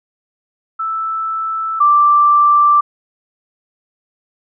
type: tone pair in turn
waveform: sine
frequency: 1318.5 / 1174.6 Hz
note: E6 / D6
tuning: 0 / 0 cents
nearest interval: major second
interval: 200 cents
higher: first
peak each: -17 / -7 dBFS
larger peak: second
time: 0.79-1.8 / 1.8-2.81 s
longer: neither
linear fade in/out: 10 ms
effects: none